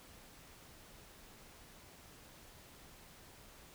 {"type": "silence", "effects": ["pink hiss -58 dBFS RMS until 3.74 s"]}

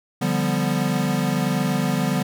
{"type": "chord", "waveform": "square", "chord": "G dominant seventh", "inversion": "second", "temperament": "equal", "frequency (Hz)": [146.83, 174.61, 196, 246.9], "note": ["D3", "F3", "G3", "B3"], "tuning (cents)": [0, 0, 0, 0], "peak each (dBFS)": -26, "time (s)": [0.21, 2.23], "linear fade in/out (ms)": 10, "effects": []}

